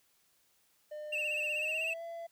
triangle tone with pitch glide, 603 to 672.9 Hz, D5 to E5, +46 to +35 cents, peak -38 dBFS, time 0.91-2.27 s, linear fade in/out 10 ms, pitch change +189 cents, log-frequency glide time 1.56-2.03 s
triangle tone with vibrato, 2676 Hz, E7, 25 cents sharp, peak -30 dBFS, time 1.12-1.94 s, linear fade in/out 10 ms, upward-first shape sine, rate 16 Hz, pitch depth 72 cents each way
effects tanh soft clip ceiling -24 dBFS + white hiss -71 dBFS RMS until 2.31 s

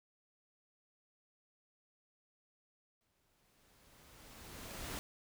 pink noise with exponential growth, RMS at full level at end -42 dBFS, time 3.01-4.99 s, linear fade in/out 0 ms, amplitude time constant 430 ms, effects none

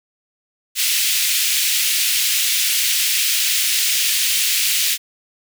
pink high-pass noise, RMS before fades -18 dBFS, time 0.75-4.98 s, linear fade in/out 50 ms, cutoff 2400 Hz, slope 24 dB/octave, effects none

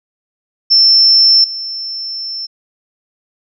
sine tone with level steps, 5350 Hz, E8, 25 cents sharp, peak -5 / -20 dBFS, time 0.7-2.47 s, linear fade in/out 20 ms, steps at 1.44 s, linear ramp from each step 2 ms, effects none

